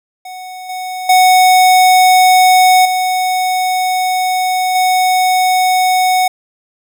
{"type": "tone with level steps", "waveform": "square", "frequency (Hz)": 740, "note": "F#5", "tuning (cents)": 0, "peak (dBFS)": [-27, -21, -6, -13, -10], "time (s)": [0.25, 6.28], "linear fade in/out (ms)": 5, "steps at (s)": [0.69, 1.09, 2.85, 4.75], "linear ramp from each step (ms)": 5, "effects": []}